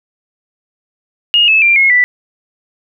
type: tone with pitch steps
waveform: sine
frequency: 2857 / 2605 / 2375 / 2165 / 1974.1 Hz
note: F7 / E7 / D7 / C#7 / B6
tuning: +39 / -21 / +19 / -41 / -1 cents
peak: -6 dBFS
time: 1.34-2.04 s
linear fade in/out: 0 ms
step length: 140 ms
effects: none